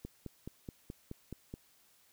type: click train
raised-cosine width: 3 ms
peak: -29 dBFS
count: 8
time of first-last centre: 0.05-1.539 s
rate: 4.7 Hz
effects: white hiss -67 dBFS RMS until 2.12 s